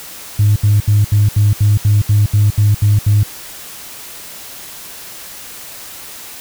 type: tone bursts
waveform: sine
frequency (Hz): 103.83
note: G#2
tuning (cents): 0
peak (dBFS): -6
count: 12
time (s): 0.39-3.233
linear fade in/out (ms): 5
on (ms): 170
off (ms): 73
effects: tanh soft clip ceiling -4 dBFS + white hiss -32 dBFS RMS until 6.4 s